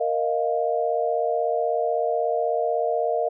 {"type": "chord", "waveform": "sine", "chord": "Bb suspended fourth", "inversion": "none", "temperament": "equal", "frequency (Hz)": [466.2, 622.3, 698.5], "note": ["Bb4", "Eb5", "F5"], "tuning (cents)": [0, 0, 0], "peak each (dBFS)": -25, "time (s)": [0, 3.29], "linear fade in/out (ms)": 10, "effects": []}